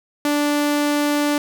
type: tone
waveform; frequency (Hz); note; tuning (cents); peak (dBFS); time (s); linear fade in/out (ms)
sawtooth; 292.8; D4; -5; -13; 0.25-1.38; 2
effects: none